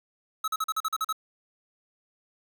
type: tone bursts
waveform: square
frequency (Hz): 1290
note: E6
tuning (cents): -38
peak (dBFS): -26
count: 9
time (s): 0.44-1.127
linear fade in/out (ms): 5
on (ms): 39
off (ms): 42
effects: 9-bit